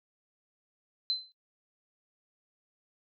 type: tone with exponential decay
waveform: sine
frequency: 4067 Hz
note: C8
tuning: 50 cents flat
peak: -24 dBFS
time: 1.1-1.32 s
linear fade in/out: 0 ms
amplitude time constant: 47 ms
effects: noise-tail reverb RT60 0.1 s tail -18 dB re dry